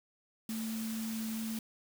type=tone in noise; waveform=sine; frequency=222.4 Hz; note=A3; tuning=19 cents sharp; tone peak=-35 dBFS; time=0.49-1.59 s; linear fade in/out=2 ms; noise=white; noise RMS=-45 dBFS; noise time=0.49-1.59 s; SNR=+7 dB; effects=none